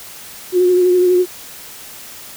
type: tone with vibrato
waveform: sine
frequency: 361.2 Hz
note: F#4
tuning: 42 cents flat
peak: -9 dBFS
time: 0.52-1.26 s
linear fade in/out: 50 ms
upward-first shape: sine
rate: 12 Hz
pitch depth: 27 cents each way
effects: white hiss -35 dBFS RMS until 2.36 s